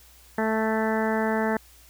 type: harmonic tone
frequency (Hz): 220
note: A3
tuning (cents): 0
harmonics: 1 / 2 / 3 / 4 / 5 / 6 / 7 / 8 / 9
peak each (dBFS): -26 / -28 / -30 / -30 / -39 / -37 / -36 / -33 / -39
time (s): 0.38-1.57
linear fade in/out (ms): 2
effects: added 60 Hz sine -54 dBFS peak until 1.89 s + white hiss -54 dBFS RMS until 1.89 s